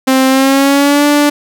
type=tone with pitch glide; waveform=sawtooth; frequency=263.1 to 291.9 Hz; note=C4 to D4; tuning=+10 to -10 cents; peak=-3 dBFS; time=0.07-1.3 s; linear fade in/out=10 ms; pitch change=+180 cents; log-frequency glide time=0.28-1.06 s; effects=none